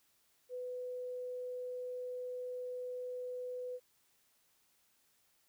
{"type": "tone", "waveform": "sine", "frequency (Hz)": 499.1, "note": "B4", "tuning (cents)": 18, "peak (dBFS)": -39, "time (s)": [0.49, 3.8], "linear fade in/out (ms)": 50, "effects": ["white hiss -73 dBFS RMS until 5.48 s"]}